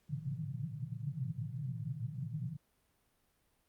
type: band-pass noise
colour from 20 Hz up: pink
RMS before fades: -40 dBFS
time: 0.09-2.57 s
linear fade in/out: 20 ms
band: 110 to 170 Hz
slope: 96 dB/octave
effects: pink hiss -75 dBFS RMS until 3.68 s + Opus 48 kbps